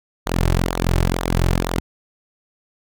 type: tone with flanger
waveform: sawtooth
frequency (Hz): 43.65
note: F1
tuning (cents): 0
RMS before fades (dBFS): -19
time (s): 0.26-1.8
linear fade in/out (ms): 10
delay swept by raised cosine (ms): 0.36 to 4.26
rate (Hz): 2.1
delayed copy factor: -0.7
effects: none